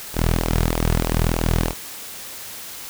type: tone with flanger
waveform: sawtooth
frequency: 40.89 Hz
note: E1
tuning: 13 cents flat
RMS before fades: -20 dBFS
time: 0.13-1.74 s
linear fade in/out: 50 ms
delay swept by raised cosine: 0.52 to 3.82 ms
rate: 3.2 Hz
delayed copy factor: -0.55
effects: white hiss -35 dBFS RMS until 2.89 s